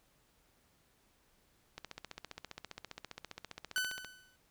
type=click train; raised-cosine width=0.2 ms; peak=-26 dBFS; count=35; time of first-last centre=1.78-4.047 s; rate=15 Hz
type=tone with exponential decay; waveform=sawtooth; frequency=1504 Hz; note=F#6; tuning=28 cents sharp; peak=-26 dBFS; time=3.76-4.36 s; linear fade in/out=1 ms; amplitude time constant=130 ms
effects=pink hiss -71 dBFS RMS until 4.5 s